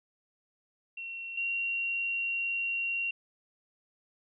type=tone pair in turn; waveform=sine; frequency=2727 / 2751 Hz; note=F7 / F7; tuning=-42 / -27 cents; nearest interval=unison; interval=15 cents; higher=second; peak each=-37 / -29 dBFS; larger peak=second; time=0.97-1.37 / 1.37-3.11 s; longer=second; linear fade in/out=5 ms; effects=none